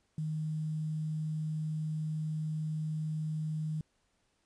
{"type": "tone with quantisation", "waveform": "sine", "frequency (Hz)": 155.56, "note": "D#3", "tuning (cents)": 0, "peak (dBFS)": -32, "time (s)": [0.18, 3.81], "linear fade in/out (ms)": 2, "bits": 10, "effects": ["pink hiss -75 dBFS RMS until 4.45 s", "resampled to 22050 Hz"]}